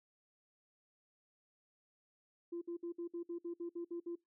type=tone bursts; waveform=sine; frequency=342.8 Hz; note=F4; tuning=32 cents flat; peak=-38 dBFS; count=11; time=2.52-4.156 s; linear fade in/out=10 ms; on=96 ms; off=58 ms; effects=noise-tail reverb RT60 0.2 s tail -24 dB re dry + tanh soft clip ceiling -35 dBFS